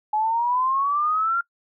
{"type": "exponential sweep", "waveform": "sine", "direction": "up", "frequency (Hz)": [844, 1396.9], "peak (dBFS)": -19, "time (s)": [0.13, 1.41], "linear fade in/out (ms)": 5, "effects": ["noise-tail reverb RT60 0.1 s tail -24 dB re dry"]}